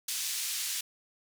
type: band-pass noise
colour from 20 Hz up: white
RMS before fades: -34 dBFS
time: 0.08-0.81 s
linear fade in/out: 5 ms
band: 2700 to 10000 Hz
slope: 12 dB/octave
effects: none